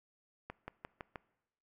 accelerating click train, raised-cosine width 0.5 ms, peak -27 dBFS, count 5, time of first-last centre 0.5-1.158 s, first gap 180 ms, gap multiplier 0.94, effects noise-tail reverb RT60 0.9 s tail -21 dB re dry

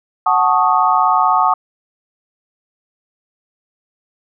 sine chord, D# half-diminished seventh, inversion first, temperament equal, 740 / 880 / 1108.7 / 1244.5 Hz, F#5 / A5 / C#6 / D#6, 0 / 0 / 0 / 0 cents, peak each -16 dBFS, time 0.26-1.54 s, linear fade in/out 5 ms, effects none

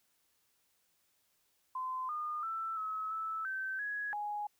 sine tone with pitch steps, 1029 / 1219 / 1329 / 1286 / 1311 / 1546 / 1671 / 831 Hz, C6 / D#6 / E6 / E6 / E6 / G6 / G#6 / G#5, -29 / -36 / +14 / -43 / -10 / -24 / +10 / +1 cents, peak -35 dBFS, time 1.75-4.47 s, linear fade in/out 5 ms, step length 340 ms, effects white hiss -75 dBFS RMS until 4.59 s

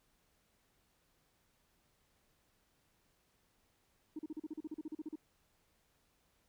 sine tone bursts, 309.8 Hz, D#4, 7 cents flat, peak -38 dBFS, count 15, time 4.16-5.157 s, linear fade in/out 5 ms, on 31 ms, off 38 ms, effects tanh soft clip ceiling -36 dBFS + pink hiss -75 dBFS RMS until 6.48 s

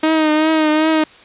sawtooth tone with vibrato, 311.8 Hz, D#4, 4 cents sharp, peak -8 dBFS, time 0.03-1.04 s, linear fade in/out 5 ms, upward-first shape triangle, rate 2.6 Hz, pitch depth 45 cents each way, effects white hiss -43 dBFS RMS until 1.24 s + resampled to 8000 Hz

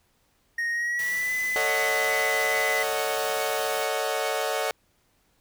triangle tone with pitch glide, 1864.7 to 2010 Hz, A#6 to B6, 0 to +30 cents, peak -23 dBFS, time 0.58-2.83 s, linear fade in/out 5 ms, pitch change +130 cents, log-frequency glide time 0.71-1.33 s
white noise, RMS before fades -39 dBFS, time 0.99-3.84 s, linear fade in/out 2 ms
sawtooth chord, D# half-diminished seventh, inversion second, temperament equal with one note detuned, 445.4 / 554.4 / 622.3 / 740 Hz, A4 / C#5 / D#5 / F#5, +21 / 0 / 0 / 0 cents, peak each -27 dBFS, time 1.56-4.71 s, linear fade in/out 0 ms
effects pink hiss -67 dBFS RMS until 5.4 s

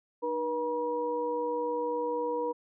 sine tone cluster, 306.2 / 482.9 / 959 Hz, D#4 / B4 / A#5, -28 / -39 / +49 cents, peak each -38 / -30 / -34 dBFS, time 0.22-2.53 s, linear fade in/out 20 ms, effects none

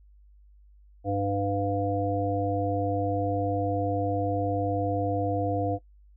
harmonic tone, 99.9 Hz, G2, 33 cents sharp, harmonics 1 / 3 / 5 / 7, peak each -30 / -30 / -30 / -30 dBFS, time 1.04-5.79 s, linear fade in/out 50 ms, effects noise-tail reverb RT60 0.1 s tail -19 dB re dry + added 50 Hz sine -52 dBFS peak until 6.16 s

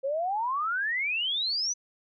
sine exponential sweep, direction up, 523 to 6110 Hz, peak -26 dBFS, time 0.03-1.74 s, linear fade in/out 20 ms, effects none

